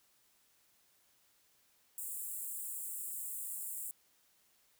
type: high-pass noise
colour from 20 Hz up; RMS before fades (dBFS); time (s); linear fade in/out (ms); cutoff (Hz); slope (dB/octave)
pink; -42; 1.98-3.91; 0; 7500; 96
effects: white hiss -71 dBFS RMS until 4.79 s